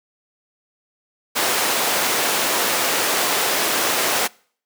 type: high-pass noise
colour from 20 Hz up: pink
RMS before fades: -20 dBFS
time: 1.35-4.28 s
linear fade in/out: 20 ms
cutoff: 440 Hz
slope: 12 dB/octave
effects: noise-tail reverb RT60 0.5 s tail -25 dB re dry